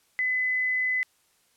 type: tone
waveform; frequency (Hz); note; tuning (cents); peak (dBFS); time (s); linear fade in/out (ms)
sine; 2014; B6; +33; -23; 0.19-1.03; 0
effects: white hiss -66 dBFS RMS until 1.56 s + low-pass 12000 Hz 12 dB/octave